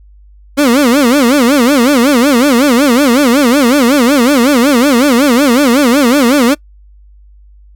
30% pulse tone with vibrato, 261.6 Hz, C4, in tune, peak -3 dBFS, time 0.57-6.55 s, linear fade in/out 20 ms, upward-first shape sine, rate 5.4 Hz, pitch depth 220 cents each way, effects noise-tail reverb RT60 0.1 s tail -25 dB re dry + added 50 Hz sine -37 dBFS peak until 7.75 s

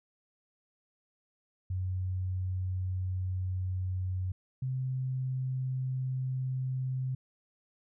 sine tone pair in turn, 92.5 / 129.82 Hz, F#2 / C3, 0 / -13 cents, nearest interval tritone, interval 587 cents, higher second, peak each -30 / -30 dBFS, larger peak neither, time 1.7-4.32 / 4.62-7.15 s, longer first, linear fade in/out 5 ms, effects none

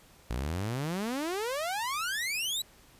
sawtooth exponential sweep, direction up, 55 to 4008 Hz, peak -27 dBFS, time 0.3-2.62 s, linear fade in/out 5 ms, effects pink hiss -58 dBFS RMS until 2.99 s + resampled to 32000 Hz

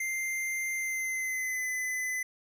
square tone with pitch glide, 2093 to 2017 Hz, C7 to B6, 0 to +36 cents, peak -31 dBFS, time 0-2.23 s, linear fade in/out 5 ms, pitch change -64 cents, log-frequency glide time 0.74-1.7 s, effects none

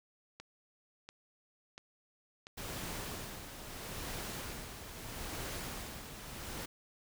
click train, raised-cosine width 0.2 ms, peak -30 dBFS, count 4, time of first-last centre 0.4-2.469 s, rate 1.45 Hz
pink noise with tremolo, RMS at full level -41 dBFS, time 2.57-6.66 s, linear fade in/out 10 ms, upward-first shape sine, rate 0.77 Hz, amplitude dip 55%
effects none

